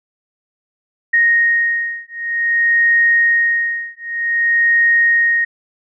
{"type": "beating tone pair", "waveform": "sine", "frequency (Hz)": [1864.7, 1865.23], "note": ["A#6", "A#6"], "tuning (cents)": [0, 1], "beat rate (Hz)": 0.53, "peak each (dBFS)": -15, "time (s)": [1.13, 5.45], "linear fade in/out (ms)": 10, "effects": []}